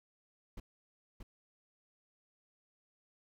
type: noise with echo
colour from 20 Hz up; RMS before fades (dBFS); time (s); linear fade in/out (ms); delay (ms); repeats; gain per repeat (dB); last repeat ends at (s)
brown; -44; 0.57-0.6; 5; 630; 1; -3; 1.23
effects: none